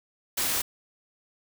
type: noise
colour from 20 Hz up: white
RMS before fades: -27 dBFS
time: 0.37-0.62 s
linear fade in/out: 10 ms
effects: none